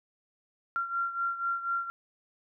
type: beating tone pair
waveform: sine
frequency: 1375 / 1379.1 Hz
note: F6 / F6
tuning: -27 / -22 cents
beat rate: 4.1 Hz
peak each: -30 / -35 dBFS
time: 0.76-1.9 s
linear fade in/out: 0 ms
effects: none